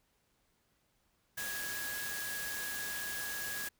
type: tone in noise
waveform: sine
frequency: 1661.2 Hz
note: G#6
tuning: in tune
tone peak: -40 dBFS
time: 1.37-3.69 s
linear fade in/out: 10 ms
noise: white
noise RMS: -41 dBFS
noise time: 1.37-3.69 s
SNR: -2 dB
effects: pink hiss -75 dBFS RMS until 3.79 s